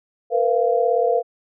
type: tone cluster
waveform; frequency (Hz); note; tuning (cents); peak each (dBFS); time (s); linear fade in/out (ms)
sine; 463.7 / 501 / 689; A#4 / B4 / F5; -9 / +25 / -24; -20; 0.3-1.23; 50
effects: none